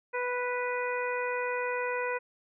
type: harmonic tone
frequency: 493.3 Hz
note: B4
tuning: 2 cents flat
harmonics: 1 / 2 / 3 / 4 / 5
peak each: -32 / -35 / -37 / -38 / -39 dBFS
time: 0.13-2.19 s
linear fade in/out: 20 ms
effects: none